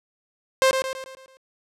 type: tone with echo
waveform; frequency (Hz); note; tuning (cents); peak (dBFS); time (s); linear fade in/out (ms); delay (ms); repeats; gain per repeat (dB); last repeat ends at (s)
sawtooth; 527; C5; +12; -11; 0.62-0.71; 0; 110; 6; -6; 1.37
effects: low-pass 10000 Hz 12 dB/octave